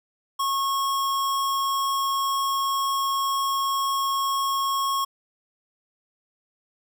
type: tone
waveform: square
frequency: 1093 Hz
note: C#6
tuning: 25 cents flat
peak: -23 dBFS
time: 0.39-5.05 s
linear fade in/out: 10 ms
effects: none